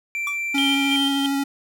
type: tone with pitch glide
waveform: triangle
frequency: 2349 to 2363 Hz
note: D7 to D7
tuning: 0 to +10 cents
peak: -22 dBFS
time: 0.15-0.96 s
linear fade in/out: 0 ms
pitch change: +10 cents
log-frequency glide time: 0.49-0.74 s
type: tone with exponential decay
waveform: square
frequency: 1148 Hz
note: D6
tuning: 40 cents flat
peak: -26 dBFS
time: 0.27-0.4 s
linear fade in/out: 2 ms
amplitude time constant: 28 ms
type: tone with vibrato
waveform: square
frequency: 277.2 Hz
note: C#4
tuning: in tune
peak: -21 dBFS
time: 0.54-1.44 s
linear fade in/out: 10 ms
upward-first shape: triangle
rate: 13 Hz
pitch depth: 15 cents each way
type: tone with tremolo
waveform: triangle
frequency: 3147 Hz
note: G7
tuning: 6 cents sharp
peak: -19 dBFS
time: 0.58-1.26 s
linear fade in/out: 0 ms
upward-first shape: square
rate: 3 Hz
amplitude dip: 50%
effects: none